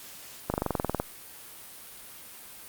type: slowing click train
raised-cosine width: 1 ms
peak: -12 dBFS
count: 12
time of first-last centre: 0.5-1 s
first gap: 39 ms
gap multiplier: 1.03
effects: white hiss -46 dBFS RMS until 2.68 s + Opus 48 kbps